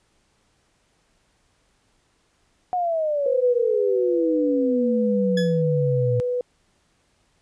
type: exponential sweep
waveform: sine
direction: down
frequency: 735 to 116.54 Hz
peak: -20 dBFS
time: 2.73-6.2 s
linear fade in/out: 0 ms
type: tone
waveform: sine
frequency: 493.9 Hz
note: B4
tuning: in tune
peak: -21 dBFS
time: 3.26-6.41 s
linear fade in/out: 2 ms
type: tone with exponential decay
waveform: 20% pulse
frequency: 1700 Hz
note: G#6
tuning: 40 cents sharp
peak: -20 dBFS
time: 5.37-5.62 s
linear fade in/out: 5 ms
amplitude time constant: 54 ms
effects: pink hiss -65 dBFS RMS until 7.41 s + resampled to 22050 Hz